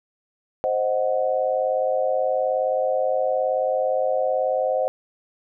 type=chord; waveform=sine; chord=C diminished; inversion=none; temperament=equal; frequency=523.3 / 622.3 / 740 Hz; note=C5 / Eb5 / Gb5; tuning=0 / 0 / 0 cents; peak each=-22 / -24 / -26 dBFS; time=0.64-4.88 s; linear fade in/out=0 ms; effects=none